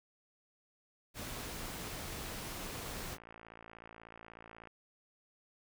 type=noise; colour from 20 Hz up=pink; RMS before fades=-43 dBFS; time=1.14-3.18 s; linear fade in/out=50 ms
type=click train; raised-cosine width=0.5 ms; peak=-36 dBFS; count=110; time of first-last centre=2.74-4.673 s; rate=56.4 Hz
effects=none